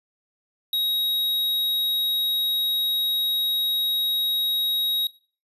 square tone, 3800 Hz, A#7, 33 cents sharp, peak -22 dBFS, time 0.73-5.07 s, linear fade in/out 2 ms, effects noise-tail reverb RT60 0.4 s tail -20 dB re dry + resampled to 32000 Hz

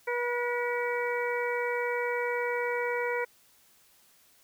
harmonic tone with a mistuned harmonic, 484.1 Hz, B4, 35 cents flat, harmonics 1 / 2 / 3 / 4 / 5, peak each -30 / -35 / -37 / -36 / -37 dBFS, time 0.07-3.25 s, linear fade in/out 10 ms, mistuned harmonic 5, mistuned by -100 cents, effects white hiss -62 dBFS RMS until 4.43 s

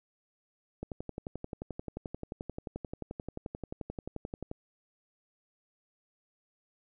click train, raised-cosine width 2 ms, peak -24 dBFS, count 43, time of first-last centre 0.83-4.514 s, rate 11.4 Hz, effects none

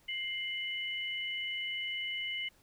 sine tone pair together, 2100 / 2970 Hz, C7 / F#7, +6 / +6 cents, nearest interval tritone, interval 600 cents, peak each -37 / -37 dBFS, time 0.08-2.49 s, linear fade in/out 10 ms, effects pink hiss -66 dBFS RMS until 2.62 s

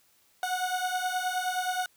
30% pulse beating tone pair, 730 / 739.5 Hz, F#5 / F#5, -24 / -1 cents, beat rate 9.5 Hz, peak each -28 / -29 dBFS, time 0.43-1.86 s, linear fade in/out 2 ms, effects white hiss -65 dBFS RMS until 1.96 s

